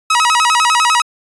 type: tone with vibrato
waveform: sawtooth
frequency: 1108.7 Hz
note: C#6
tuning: in tune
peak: -6 dBFS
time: 0.1-1.02 s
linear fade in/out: 5 ms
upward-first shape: square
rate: 10 Hz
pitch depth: 250 cents each way
effects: resampled to 24000 Hz